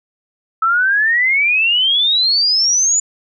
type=exponential sweep; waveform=sine; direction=up; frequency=1300 to 7040 Hz; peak=-11 dBFS; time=0.62-3 s; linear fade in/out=5 ms; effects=none